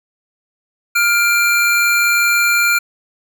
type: tone pair together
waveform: square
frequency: 1402.9 / 2365 Hz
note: F6 / D7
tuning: +7 / +12 cents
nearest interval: major sixth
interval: 905 cents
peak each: -15 dBFS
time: 0.95-2.79 s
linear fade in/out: 10 ms
effects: none